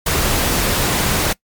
pink noise, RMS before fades -17 dBFS, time 0.06-1.33 s, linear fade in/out 5 ms, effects noise-tail reverb RT60 0.1 s tail -23 dB re dry + MP3 96 kbps

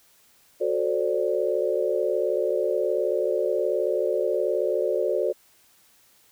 sine chord, D dominant seventh, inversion first, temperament just, 367.1 / 440.5 / 528.6 / 587.3 Hz, F#4 / A4 / C5 / D5, -14 / +2 / +18 / 0 cents, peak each -27 dBFS, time 0.6-5.33 s, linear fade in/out 20 ms, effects white hiss -59 dBFS RMS until 6.31 s

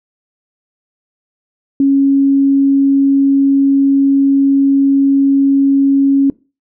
sine tone, 275.5 Hz, C#4, 11 cents flat, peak -7 dBFS, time 1.8-6.3 s, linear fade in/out 2 ms, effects noise-tail reverb RT60 0.3 s tail -21 dB re dry

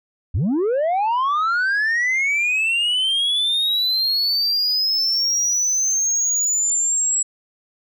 sine linear sweep, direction up, 65.1 to 7760 Hz, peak -14 dBFS, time 0.34-7.23 s, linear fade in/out 10 ms, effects tanh soft clip ceiling -16 dBFS

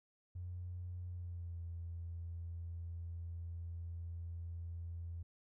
triangle tone with pitch glide, 89 to 84.59 Hz, F2 to E2, +33 to +45 cents, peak -38 dBFS, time 0.35-5.23 s, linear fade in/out 10 ms, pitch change -88 cents, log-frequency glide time 1.08-1.61 s, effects tanh soft clip ceiling -40 dBFS

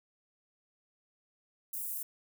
white high-pass noise, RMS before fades -38 dBFS, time 1.73-2.03 s, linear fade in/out 5 ms, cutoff 9400 Hz, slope 24 dB/octave, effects none

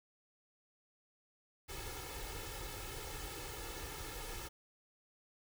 pink noise with comb filter, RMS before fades -45 dBFS, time 1.68-4.49 s, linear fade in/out 20 ms, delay 2.3 ms, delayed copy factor +0.85, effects none

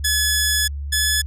10% pulse tone pair in turn, 1706 / 1713.2 Hz, G#6 / A6, +46 / -47 cents, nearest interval unison, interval 7 cents, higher second, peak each -8 dBFS, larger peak neither, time 0.04-0.68 / 0.92-1.22 s, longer first, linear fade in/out 10 ms, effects added 71 Hz sine -25 dBFS peak until 1.26 s

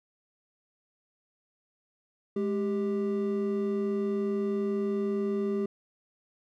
triangle tone pair together, 209.2 / 394.9 Hz, G#3 / G4, +13 / +13 cents, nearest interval major seventh, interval 1100 cents, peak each -28 / -27 dBFS, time 2.36-5.66 s, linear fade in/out 5 ms, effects none

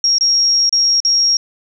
sine tone with dropouts, 5588 Hz, F8, in tune, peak -10 dBFS, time 0.04-1.37 s, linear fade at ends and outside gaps 2 ms, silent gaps 0.184-0.209 / 0.694-0.726 / 1.003-1.049 s, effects none

